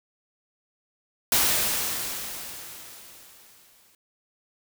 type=noise with exponential decay; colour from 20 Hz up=white; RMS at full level=-20 dBFS; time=1.32-3.95 s; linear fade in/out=2 ms; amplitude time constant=570 ms; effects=none